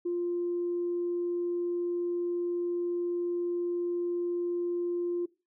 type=tone; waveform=sine; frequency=349.2 Hz; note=F4; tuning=in tune; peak=-27 dBFS; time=0.05-5.26 s; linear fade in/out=10 ms; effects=noise-tail reverb RT60 0.3 s tail -22 dB re dry + tanh soft clip ceiling -23 dBFS